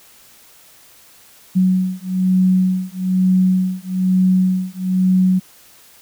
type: beating tone pair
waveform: sine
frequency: 185 / 186.1 Hz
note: F#3 / F#3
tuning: 0 / +10 cents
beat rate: 1.1 Hz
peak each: -16 dBFS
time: 1.55-5.4 s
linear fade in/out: 20 ms
effects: white hiss -47 dBFS RMS until 6.01 s